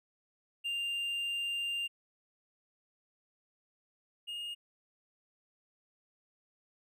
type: tone pair in turn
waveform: triangle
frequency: 2794 / 2846 Hz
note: F7 / F7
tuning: 0 / +32 cents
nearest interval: unison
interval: 32 cents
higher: second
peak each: -31 / -36 dBFS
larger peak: first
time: 0.64-1.88 / 4.27-4.55 s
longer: first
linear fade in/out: 20 ms
effects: none